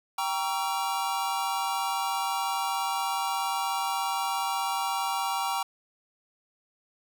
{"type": "chord", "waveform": "square", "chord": "G diminished seventh", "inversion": "none", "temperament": "just", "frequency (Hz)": [784, 940.8, 1128.9, 1354.7], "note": ["G5", "Bb5", "Db6", "Fb6"], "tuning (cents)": [0, 16, 31, 47], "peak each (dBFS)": [-32, -32, -35, -37], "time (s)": [0.18, 5.63], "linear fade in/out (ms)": 5, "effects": []}